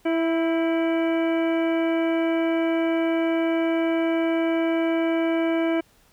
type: harmonic tone with a mistuned harmonic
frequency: 329.6 Hz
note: E4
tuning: in tune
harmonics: 1 / 2 / 3 / 4 / 5 / 6 / 7 / 9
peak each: -21 / -26 / -37 / -39 / -37 / -44 / -35 / -42 dBFS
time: 0.05-5.81 s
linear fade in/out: 10 ms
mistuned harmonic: 5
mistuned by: -41 cents
effects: pink hiss -59 dBFS RMS until 6.12 s